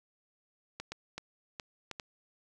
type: clicks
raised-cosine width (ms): 0.2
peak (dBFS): -22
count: 6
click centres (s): 0.8 / 0.92 / 1.18 / 1.598 / 1.913 / 1.998
effects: none